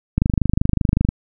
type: click train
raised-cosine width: 5 ms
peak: -3 dBFS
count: 24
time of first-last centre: 0.18-1.089 s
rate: 25.3 Hz
effects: none